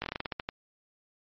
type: slowing click train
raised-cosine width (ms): 0.3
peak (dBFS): -16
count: 11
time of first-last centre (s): 0.02-0.489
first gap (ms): 19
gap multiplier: 1.19
effects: low-pass 5000 Hz 12 dB/octave + MP3 32 kbps